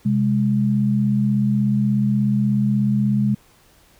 sine tone pair together, 130.34 / 206.9 Hz, C3 / G#3, -6 / -6 cents, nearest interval minor sixth, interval 800 cents, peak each -20 / -17 dBFS, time 0.05-3.35 s, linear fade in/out 10 ms, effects pink hiss -54 dBFS RMS until 3.99 s

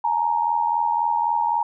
sine tone pair together, 848.2 / 932 Hz, G#5 / A#5, +36 / -1 cents, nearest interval major second, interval 163 cents, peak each -23 / -20 dBFS, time 0.04-1.63 s, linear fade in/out 5 ms, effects none

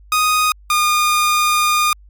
sawtooth tone pair in turn, 1244.5 / 1217.5 Hz, D#6 / D#6, 0 / -38 cents, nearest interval unison, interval 38 cents, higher first, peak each -9 dBFS, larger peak neither, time 0.12-0.52 / 0.7-1.93 s, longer second, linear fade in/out 2 ms, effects added 50 Hz sine -41 dBFS peak until 2.09 s + MP3 96 kbps

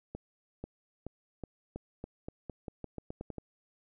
accelerating click train, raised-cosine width 2 ms, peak -26 dBFS, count 15, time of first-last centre 0.15-3.383 s, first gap 490 ms, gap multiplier 0.87, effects none

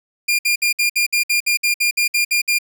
sawtooth tone bursts, 2406 Hz, D7, 41 cents sharp, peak -11 dBFS, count 14, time 0.28-2.587 s, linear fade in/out 10 ms, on 110 ms, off 59 ms, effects none

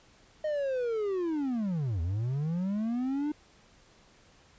triangle linear two-way sweep, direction down then up, 622.3 to 78.8 to 304.4 Hz, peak -26 dBFS, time 0.44-3.32 s, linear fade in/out 5 ms, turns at 2.01 s, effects pink hiss -60 dBFS RMS until 4.58 s + resampled to 16000 Hz

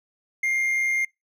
triangle tone with amplitude modulation, 2115 Hz, C7, 18 cents sharp, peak -18 dBFS, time 0.43-1.05 s, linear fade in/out 5 ms, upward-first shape sine, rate 124 Hz, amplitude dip 30%, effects noise-tail reverb RT60 0.2 s tail -25 dB re dry

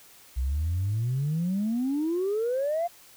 sine exponential sweep, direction up, 60.7 to 710 Hz, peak -23 dBFS, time 0.36-2.88 s, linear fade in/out 20 ms, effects tanh soft clip ceiling -21 dBFS + white hiss -53 dBFS RMS until 3.16 s

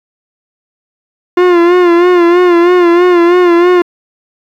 45% pulse tone with vibrato, 351 Hz, F4, 9 cents sharp, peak -4 dBFS, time 1.37-3.82 s, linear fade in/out 5 ms, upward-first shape sine, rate 3.1 Hz, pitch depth 55 cents each way, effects low-pass 2000 Hz 12 dB/octave + 7-bit

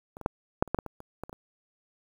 clicks, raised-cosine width 1 ms, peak -28 / -27 / -10 / -6 / -30 / -12 / -15 / -23 / -30 / -21 / -28 / -27 dBFS, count 12, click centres 0.169 / 0.213 / 0.261 / 0.625 / 0.677 / 0.746 / 0.788 / 0.863 / 1.004 / 1.236 / 1.295 / 1.329 s, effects 8-bit

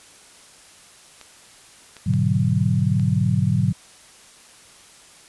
clicks, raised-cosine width 0.2 ms, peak -24 dBFS, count 4, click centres 1.213 / 1.967 / 2.137 / 2.997 s
sine chord, G# half-diminished seventh, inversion none, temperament equal, 103.83 / 123.47 / 146.83 / 185 Hz, G#2 / B2 / D3 / F#3, 0 / 0 / 0 / 0 cents, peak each -22 dBFS, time 2.06-3.73 s, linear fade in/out 10 ms
effects white hiss -48 dBFS RMS until 5.28 s + resampled to 24000 Hz

